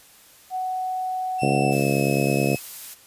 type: tone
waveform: sine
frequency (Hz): 744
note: F#5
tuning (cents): +9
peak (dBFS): -24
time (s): 0.5-1.76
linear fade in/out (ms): 50
type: tone with pitch glide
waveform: 40% pulse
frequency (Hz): 2684 to 2576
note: E7 to E7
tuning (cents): +31 to -41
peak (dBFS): -29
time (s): 1.38-2.6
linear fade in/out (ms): 50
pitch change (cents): -72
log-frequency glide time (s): 1.54-1.98
type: harmonic tone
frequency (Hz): 69.3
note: C#2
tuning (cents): 0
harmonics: 2 / 3 / 4 / 5 / 6 / 7 / 8 / 9 / 10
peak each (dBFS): -24 / -26 / -27 / -28 / -29 / -29 / -30 / -31 / -31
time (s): 1.42-2.56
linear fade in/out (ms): 5
type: noise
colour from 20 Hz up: blue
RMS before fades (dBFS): -36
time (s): 1.71-2.95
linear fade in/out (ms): 20
effects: white hiss -51 dBFS RMS until 3.06 s + resampled to 32000 Hz